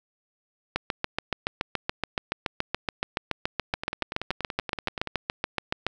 two click trains, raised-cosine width 0.3 ms, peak -9 / -15 dBFS, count 37 / 15, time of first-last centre 0.76-5.866 / 3.74-5.073 s, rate 7.05 / 10.5 Hz, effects none

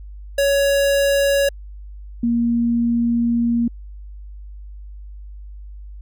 square / sine tone pair in turn, 559 / 235 Hz, C#5 / A#3, +14 / +14 cents, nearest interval octave + minor third, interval 1500 cents, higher first, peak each -15 dBFS, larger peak neither, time 0.38-1.49 / 2.23-3.68 s, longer second, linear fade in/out 5 ms, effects added 50 Hz sine -33 dBFS peak until 6.01 s

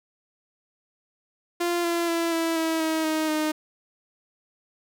sawtooth tone with pitch steps, 346.6 / 340.8 / 335.2 / 329.6 / 324.1 / 318.8 / 313.5 / 308.3 Hz, F4 / F4 / E4 / E4 / E4 / D#4 / D#4 / D#4, -13 / -42 / +29 / 0 / -29 / +42 / +13 / -16 cents, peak -19 dBFS, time 1.6-3.52 s, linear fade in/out 10 ms, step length 240 ms, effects none

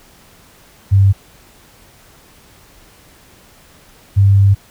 sine tone pair in turn, 98 / 98.91 Hz, G2 / G2, 0 / +16 cents, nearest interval unison, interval 16 cents, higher second, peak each -6 dBFS, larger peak neither, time 0.91-1.13 / 4.16-4.55 s, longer second, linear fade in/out 20 ms, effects pink hiss -46 dBFS RMS until 4.7 s

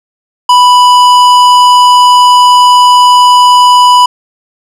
sine tone with tanh clipping, 989 Hz, B5, 2 cents sharp, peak -3 dBFS, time 0.49-4.06 s, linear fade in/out 5 ms, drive 15 dB, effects none

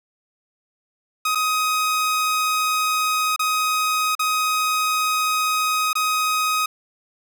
sawtooth tone with dropouts, 1257 Hz, D#6, 17 cents sharp, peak -15 dBFS, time 1.25-6.66 s, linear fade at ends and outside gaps 5 ms, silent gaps 1.35-1.354 / 3.362-3.393 / 4.152-4.193 / 5.931-5.953 s, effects none

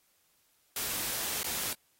white noise with dropouts, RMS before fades -34 dBFS, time 0.76-1.73 s, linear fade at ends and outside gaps 2 ms, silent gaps 1.432-1.443 s, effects white hiss -70 dBFS RMS until 1.99 s + AAC 48 kbps

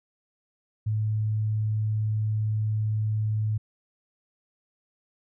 sine tone, 107.8 Hz, A2, 35 cents flat, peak -23 dBFS, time 0.86-3.58 s, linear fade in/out 10 ms, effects none

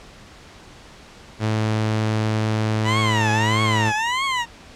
sawtooth tone, 108.9 Hz, A2, 17 cents flat, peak -15 dBFS, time 1.39-3.93 s, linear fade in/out 50 ms
20% pulse tone with vibrato, 963 Hz, B5, 44 cents flat, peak -15 dBFS, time 2.84-4.46 s, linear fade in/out 50 ms, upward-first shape triangle, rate 1.6 Hz, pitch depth 250 cents each way
effects pink hiss -44 dBFS RMS until 4.75 s + low-pass 6000 Hz 12 dB/octave

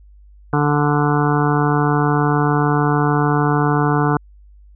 harmonic tone, 146.83 Hz, D3, in tune, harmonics 1 / 2 / 3 / 5 / 6 / 7 / 8 / 9 / 10, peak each -17 / -20 / -22 / -24 / -25 / -25 / -26 / -27 / -27 dBFS, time 0.53-4.17 s, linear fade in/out 2 ms, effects added 50 Hz sine -42 dBFS peak until 4.75 s

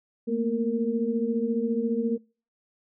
sine tone cluster, 222.8 / 237.3 / 462.5 Hz, A3 / A#3 / A#4, +22 / +31 / -14 cents, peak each -28 dBFS, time 0.27-2.18 s, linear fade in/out 20 ms, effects noise-tail reverb RT60 0.4 s tail -26 dB re dry

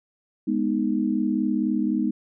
sine chord, G# minor, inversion none, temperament equal, 207.7 / 246.9 / 311.1 Hz, G#3 / B3 / D#4, 0 / 0 / 0 cents, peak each -25 dBFS, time 0.47-2.11 s, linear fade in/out 10 ms, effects none

